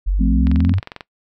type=exponential sweep; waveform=sine; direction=up; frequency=43.65 to 99.2 Hz; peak=-14 dBFS; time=0.06-0.8 s; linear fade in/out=20 ms
type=chord; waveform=sine; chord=F major; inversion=none; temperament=equal; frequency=174.61 / 220 / 261.6 Hz; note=F3 / A3 / C4; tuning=0 / 0 / 0 cents; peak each=-20 dBFS; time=0.19-0.74 s; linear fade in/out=20 ms
type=click train; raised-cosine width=0.3 ms; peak=-15 dBFS; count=13; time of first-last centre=0.47-1.008 s; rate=22.3 Hz
effects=noise-tail reverb RT60 0.1 s tail -21 dB re dry